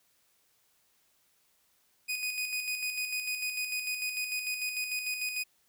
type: tone with tremolo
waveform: sawtooth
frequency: 2489 Hz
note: D#7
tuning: in tune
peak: -27 dBFS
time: 2.08-5.44 s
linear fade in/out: 20 ms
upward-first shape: square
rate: 6.7 Hz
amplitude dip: 45%
effects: white hiss -70 dBFS RMS until 5.68 s